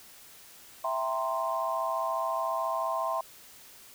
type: chord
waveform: sine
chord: C dominant seventh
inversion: first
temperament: equal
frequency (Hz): 659.3 / 784 / 932.3 / 1046.5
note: E5 / G5 / Bb5 / C6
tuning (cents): 0 / 0 / 0 / 0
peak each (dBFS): -32 / -37 / -36 / -31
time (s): 0.84-3.21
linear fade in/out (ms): 5
effects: white hiss -52 dBFS RMS until 3.94 s